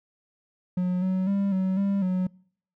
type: tone with pitch steps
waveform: triangle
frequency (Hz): 181 / 186.9 / 198.4 / 188.2 / 198.2 / 184.1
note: F#3 / F#3 / G3 / F#3 / G3 / F#3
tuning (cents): -38 / +18 / +21 / +30 / +19 / -8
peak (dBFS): -20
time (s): 0.77-2.27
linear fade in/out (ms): 5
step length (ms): 250
effects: noise-tail reverb RT60 0.6 s tail -25 dB re dry